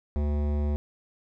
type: tone with hard clipping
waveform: sine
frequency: 73.42 Hz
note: D2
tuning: in tune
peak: -26 dBFS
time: 0.16-0.76 s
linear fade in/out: 0 ms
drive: 16 dB
effects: none